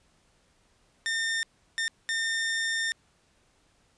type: tone bursts at uneven times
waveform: sawtooth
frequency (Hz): 1813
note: A#6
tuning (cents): -49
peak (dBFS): -23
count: 3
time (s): 1.06-1.43 / 1.78-1.88 / 2.09-2.92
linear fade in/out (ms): 0
effects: pink hiss -66 dBFS RMS until 3.97 s + resampled to 22050 Hz